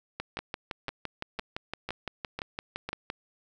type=two click trains; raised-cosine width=0.3 ms; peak=-18 / -17 dBFS; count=6 / 18; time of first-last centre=0.39-2.89 / 0.2-3.101 s; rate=2 / 5.86 Hz; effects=none